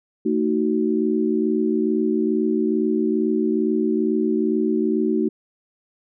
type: chord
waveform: sine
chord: D# diminished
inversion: second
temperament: just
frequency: 224 / 311.1 / 373.4 Hz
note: A3 / D#4 / F#4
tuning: +31 / 0 / +16 cents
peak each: -22 dBFS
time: 0.25-5.29 s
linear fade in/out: 10 ms
effects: none